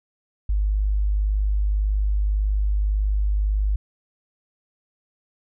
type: tone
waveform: sine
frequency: 50.9 Hz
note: G#1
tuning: 34 cents flat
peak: -18 dBFS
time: 0.49-3.76 s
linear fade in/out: 5 ms
effects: none